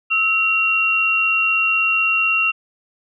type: tone pair together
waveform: sine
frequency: 1298.3 / 2748 Hz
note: E6 / F7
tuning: -27 / -29 cents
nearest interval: octave + minor second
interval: 1298 cents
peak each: -23 / -15 dBFS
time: 0.1-2.52 s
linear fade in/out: 20 ms
effects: none